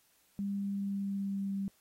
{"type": "tone with pitch glide", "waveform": "sine", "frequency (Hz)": [199.6, 196.51], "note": ["G3", "G3"], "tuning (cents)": [32, 5], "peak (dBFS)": -32, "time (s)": [0.39, 1.68], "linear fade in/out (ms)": 0, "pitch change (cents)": -27, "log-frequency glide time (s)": [0.54, 1.54], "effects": ["white hiss -69 dBFS RMS until 1.8 s", "AAC 48 kbps"]}